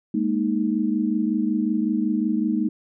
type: chord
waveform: sine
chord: Ab suspended second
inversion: none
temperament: equal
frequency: 207.7 / 233.1 / 311.1 Hz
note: Ab3 / Bb3 / Eb4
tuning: 0 / 0 / 0 cents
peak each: -24 / -24 / -24 dBFS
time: 0.14-2.69 s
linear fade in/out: 5 ms
effects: none